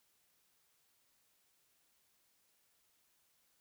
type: silence
effects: white hiss -75 dBFS RMS until 3.6 s